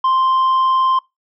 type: tone with tanh clipping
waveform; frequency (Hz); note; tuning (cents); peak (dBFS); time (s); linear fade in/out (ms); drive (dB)
triangle; 1046.5; C6; 0; -13; 0.04-0.99; 5; 8
effects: noise-tail reverb RT60 0.2 s tail -24 dB re dry